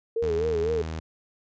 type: tone with vibrato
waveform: sine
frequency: 440 Hz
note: A4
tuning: in tune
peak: -23 dBFS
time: 0.16-0.82 s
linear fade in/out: 5 ms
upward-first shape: sine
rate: 4 Hz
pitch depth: 110 cents each way
type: tone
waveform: sawtooth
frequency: 80.1 Hz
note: E2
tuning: 49 cents flat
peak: -27 dBFS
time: 0.22-1 s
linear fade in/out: 10 ms
effects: resampled to 16000 Hz